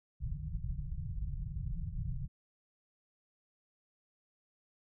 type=low-pass noise; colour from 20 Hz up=pink; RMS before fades=-38 dBFS; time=0.2-2.28 s; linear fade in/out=20 ms; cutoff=170 Hz; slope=96 dB/octave; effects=none